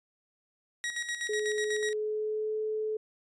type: tone with tremolo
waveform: sawtooth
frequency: 1903 Hz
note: A#6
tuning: 35 cents sharp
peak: -27 dBFS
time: 0.84-1.93 s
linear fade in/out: 0 ms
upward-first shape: square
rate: 8.1 Hz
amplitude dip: 60%
type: tone with pitch glide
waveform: sine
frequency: 423.9 to 432.3 Hz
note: G#4 to A4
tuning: +35 to -31 cents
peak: -29 dBFS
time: 1.29-2.97 s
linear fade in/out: 5 ms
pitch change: +34 cents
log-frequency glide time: 1.67-2.59 s
effects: resampled to 22050 Hz